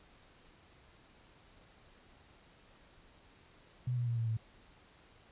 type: tone with pitch steps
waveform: sine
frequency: 124.3 / 120.97 / 117.73 / 114.58 / 111.51 Hz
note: B2 / B2 / A#2 / A#2 / A2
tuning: +12 / -35 / +18 / -29 / +24 cents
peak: -31 dBFS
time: 3.87-4.37 s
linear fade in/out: 5 ms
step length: 100 ms
effects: pink hiss -62 dBFS RMS until 5.31 s + resampled to 8000 Hz